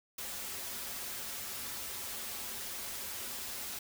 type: noise with comb filter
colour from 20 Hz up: white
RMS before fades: -41 dBFS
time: 0.18-3.79 s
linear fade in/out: 5 ms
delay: 6.5 ms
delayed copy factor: -0.7
effects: none